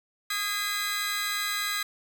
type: tone cluster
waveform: sawtooth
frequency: 1243 / 1636 / 2042 / 3961 Hz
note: D#6 / G#6 / C7 / B7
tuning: -2 / -26 / -43 / +4 cents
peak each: -30 dBFS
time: 0.3-1.83 s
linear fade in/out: 5 ms
effects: none